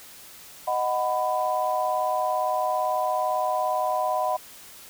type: chord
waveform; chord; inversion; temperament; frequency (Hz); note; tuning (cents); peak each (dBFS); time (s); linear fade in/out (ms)
sine; B major; first; equal with one note detuned; 622.3 / 740 / 997.5; D#5 / F#5 / B5; 0 / 0 / +17; -27 / -26 / -27; 0.67-4.37; 10
effects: white hiss -46 dBFS RMS until 4.89 s